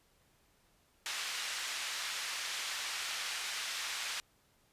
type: band-pass noise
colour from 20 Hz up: pink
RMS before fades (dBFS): -39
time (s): 1.06-4.2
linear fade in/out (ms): 0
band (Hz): 1700 to 6800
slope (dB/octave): 12
effects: pink hiss -70 dBFS RMS until 4.72 s + resampled to 32000 Hz